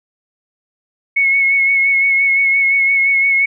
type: tone with vibrato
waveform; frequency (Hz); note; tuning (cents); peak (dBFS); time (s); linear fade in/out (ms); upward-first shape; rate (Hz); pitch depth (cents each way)
sine; 2194; C#7; -18; -10; 1.16-3.46; 10; sine; 5.8; 25
effects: none